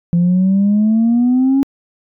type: exponential sweep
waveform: sine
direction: up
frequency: 170 to 277.2 Hz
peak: -8 dBFS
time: 0.13-1.63 s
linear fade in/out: 0 ms
effects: tanh soft clip ceiling -7 dBFS